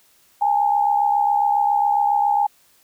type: tone pair together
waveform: sine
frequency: 819 / 886.3 Hz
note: G#5 / A5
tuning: -24 / +12 cents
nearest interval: minor second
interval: 136 cents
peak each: -16 / -22 dBFS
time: 0.41-2.47 s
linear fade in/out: 10 ms
effects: white hiss -57 dBFS RMS until 2.83 s

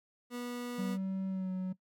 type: tone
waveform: 30% pulse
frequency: 243.5 Hz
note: B3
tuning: 24 cents flat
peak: -35 dBFS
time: 0.3-0.98 s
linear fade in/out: 50 ms
type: tone with pitch glide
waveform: triangle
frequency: 191 to 185.88 Hz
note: G3 to F#3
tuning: -45 to +8 cents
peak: -31 dBFS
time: 0.78-1.73 s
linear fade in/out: 10 ms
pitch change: -47 cents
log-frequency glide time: 1.28-1.51 s
effects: noise-tail reverb RT60 0.1 s tail -18 dB re dry

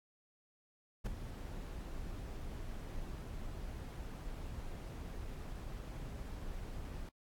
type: noise with ADSR envelope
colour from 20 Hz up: brown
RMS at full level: -34 dBFS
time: 1.04-7.09 s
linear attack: 26 ms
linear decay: 9 ms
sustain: -10 dB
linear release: 3 ms
effects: AAC 64 kbps

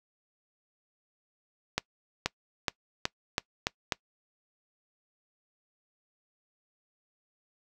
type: accelerating click train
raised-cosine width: 0.2 ms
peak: -9 dBFS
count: 7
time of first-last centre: 1.78-3.922 s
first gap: 480 ms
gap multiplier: 0.88
effects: noise-tail reverb RT60 0.1 s tail -23 dB re dry

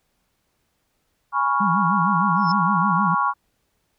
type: chord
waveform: sine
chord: C# dominant seventh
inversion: second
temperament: equal with one note detuned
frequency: 830.6 / 982.6 / 1108.7 / 1396.9 Hz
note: G#5 / B5 / C#6 / E#6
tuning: 0 / -9 / 0 / 0 cents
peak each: -26 / -24 / -20 / -26 dBFS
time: 1.32-3.34 s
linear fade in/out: 50 ms
type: tone with vibrato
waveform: sine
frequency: 185 Hz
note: F#3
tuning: in tune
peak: -21 dBFS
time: 1.6-3.15 s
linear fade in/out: 10 ms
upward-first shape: sine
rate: 6.5 Hz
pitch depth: 200 cents each way
type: tone with exponential growth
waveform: sine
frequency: 5274 Hz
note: E8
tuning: in tune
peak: -25 dBFS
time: 2.36-2.52 s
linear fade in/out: 5 ms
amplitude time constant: 33 ms
effects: pink hiss -70 dBFS RMS until 3.98 s

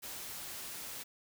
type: noise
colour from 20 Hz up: white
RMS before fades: -44 dBFS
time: 0.02-1.04 s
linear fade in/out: 20 ms
effects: none

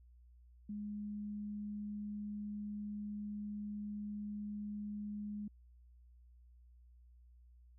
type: tone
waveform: sine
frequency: 207.7 Hz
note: G#3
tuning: in tune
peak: -40 dBFS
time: 0.69-5.48 s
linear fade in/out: 5 ms
effects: added 60 Hz sine -59 dBFS peak until 7.78 s

